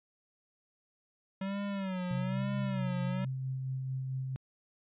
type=tone with vibrato; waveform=square; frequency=190.4 Hz; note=F#3; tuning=50 cents sharp; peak=-34 dBFS; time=1.41-3.25 s; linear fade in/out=5 ms; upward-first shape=sine; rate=1.1 Hz; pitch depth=100 cents each way
type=tone with tremolo; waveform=sine; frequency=131.5 Hz; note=C3; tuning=9 cents sharp; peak=-32 dBFS; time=2.11-4.36 s; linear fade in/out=0 ms; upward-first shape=sine; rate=4.5 Hz; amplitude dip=25%
effects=resampled to 8000 Hz